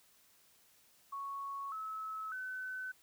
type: tone with pitch steps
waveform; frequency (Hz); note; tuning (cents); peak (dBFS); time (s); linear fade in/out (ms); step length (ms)
sine; 1108.7 / 1295.8 / 1514.5; C#6 / E6 / F#6; 0 / -30 / +40; -39; 1.12-2.92; 10; 600
effects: white hiss -67 dBFS RMS until 3.02 s